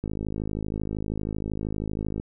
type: click train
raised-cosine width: 3 ms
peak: -17 dBFS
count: 115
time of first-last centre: 0.04-2.199 s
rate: 52.8 Hz
effects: none